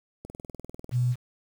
click train, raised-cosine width 2 ms, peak -26 dBFS, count 14, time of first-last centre 0.25-0.894 s, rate 20.2 Hz
sine tone, 123.47 Hz, B2, in tune, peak -21 dBFS, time 0.91-1.16 s, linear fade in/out 50 ms
effects 8-bit

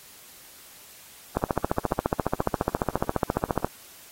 click train, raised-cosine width 1 ms, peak -8 dBFS, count 34, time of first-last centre 1.37-3.646 s, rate 14.5 Hz, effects white hiss -49 dBFS RMS until 4.11 s + AAC 48 kbps

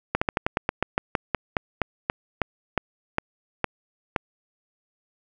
slowing click train, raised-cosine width 0.5 ms, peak -6 dBFS, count 19, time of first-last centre 0.15-4.162 s, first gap 65 ms, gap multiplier 1.13, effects none

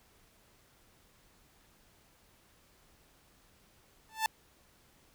sawtooth tone with exponential growth, 882 Hz, A5, 4 cents sharp, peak -20 dBFS, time 4.09-4.26 s, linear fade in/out 1 ms, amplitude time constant 36 ms, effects pink hiss -65 dBFS RMS until 5.14 s

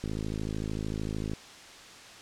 click train, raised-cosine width 3 ms, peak -21 dBFS, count 70, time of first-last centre 0.04-1.335 s, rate 53.3 Hz, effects white hiss -48 dBFS RMS until 2.21 s + low-pass 6000 Hz 12 dB/octave

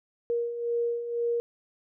sine beating tone pair, 470 / 472 Hz, A#4 / A#4, +14 / +22 cents, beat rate 2 Hz, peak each -34 / -27 dBFS, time 0.3-1.4 s, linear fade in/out 0 ms, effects none

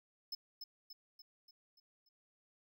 square tone with echo, 5210 Hz, E8, 21 cents flat, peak -40 dBFS, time 0.32-0.35 s, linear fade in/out 5 ms, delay 290 ms, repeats 6, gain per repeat -5 dB, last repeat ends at 2.09 s, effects none

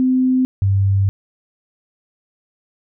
sine tone pair in turn, 257 / 98.06 Hz, C4 / G2, -31 / +1 cents, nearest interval octave + perfect fourth, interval 1668 cents, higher first, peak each -12 dBFS, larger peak neither, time 0-0.45 / 0.62-1.09 s, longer second, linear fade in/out 0 ms, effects none

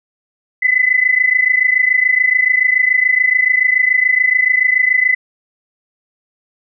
sine tone pair together, 2000 / 2027 Hz, B6 / B6, +21 / +45 cents, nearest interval unison, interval 24 cents, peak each -13 dBFS, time 0.62-5.15 s, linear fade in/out 10 ms, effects none

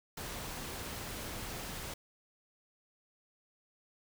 pink noise, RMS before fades -42 dBFS, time 0.17-1.94 s, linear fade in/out 5 ms, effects none

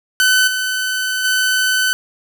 sawtooth tone with level steps, 1513 Hz, F#6, 38 cents sharp, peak -7 / -14 / -10 dBFS, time 0.2-1.93 s, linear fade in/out 0 ms, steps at 0.47 / 1.24 s, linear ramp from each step 10 ms, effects none

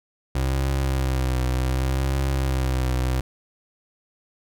30% pulse tone with vibrato, 65.41 Hz, C2, in tune, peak -18 dBFS, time 0.35-3.21 s, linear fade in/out 5 ms, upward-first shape triangle, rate 0.67 Hz, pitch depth 62 cents each way, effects none

